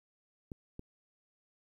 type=clicks; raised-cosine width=3 ms; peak=-29 / -30 dBFS; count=2; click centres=0.518 / 0.794 s; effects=11-bit